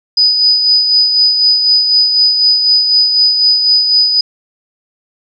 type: tone with tremolo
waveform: sine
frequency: 4978 Hz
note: D#8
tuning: in tune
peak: -5 dBFS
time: 0.17-4.21 s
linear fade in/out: 5 ms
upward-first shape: sine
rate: 4 Hz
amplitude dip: 45%
effects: none